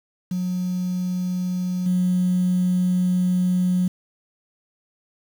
sine tone with level steps, 181.4 Hz, F#3, 34 cents flat, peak -21 / -16 dBFS, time 0.31-3.88 s, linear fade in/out 5 ms, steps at 1.86 s, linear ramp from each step 5 ms, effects tanh soft clip ceiling -13 dBFS + 7-bit

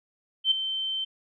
sine tone with ADSR envelope, 3100 Hz, G7, 20 cents flat, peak -16 dBFS, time 0.44-1.05 s, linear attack 73 ms, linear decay 6 ms, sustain -11 dB, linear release 13 ms, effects none

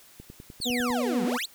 click train, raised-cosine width 3 ms, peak -30 dBFS, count 8, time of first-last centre 0.2-0.904 s, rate 9.95 Hz
35% pulse exponential two-way sweep, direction down then up, 4699 to 173.3 to 4699 Hz, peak -27 dBFS, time 0.61-1.46 s, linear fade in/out 10 ms, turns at 1.24 s
harmonic tone, 244.8 Hz, B3, 15 cents flat, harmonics 1 / 2 / 3, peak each -27 / -32 / -39 dBFS, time 0.65-1.38 s, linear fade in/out 20 ms
effects white hiss -54 dBFS RMS until 1.54 s

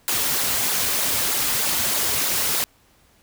white noise with flanger, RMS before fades -22 dBFS, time 0.08-2.64 s, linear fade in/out 0 ms, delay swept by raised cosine 0.33 to 6.23 ms, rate 3.2 Hz, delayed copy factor -0.6, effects pink hiss -58 dBFS RMS until 3.22 s

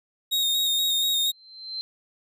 40% pulse tone with vibrato, 3729 Hz, A#7, in tune, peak -20 dBFS, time 0.31-1.32 s, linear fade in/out 20 ms, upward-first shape square, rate 4.2 Hz, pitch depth 22 cents each way
sine tone with exponential growth, 4110 Hz, C8, 32 cents flat, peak -27 dBFS, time 1.12-1.81 s, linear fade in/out 0 ms, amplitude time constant 150 ms
effects none

